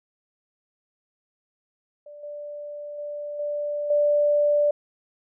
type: tone with level steps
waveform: sine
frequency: 587.3 Hz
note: D5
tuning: in tune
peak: -40 / -33 / -30 / -25 / -17 dBFS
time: 2.06-4.71 s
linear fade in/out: 5 ms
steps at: 2.23 / 2.98 / 3.39 / 3.9 s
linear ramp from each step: 5 ms
effects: none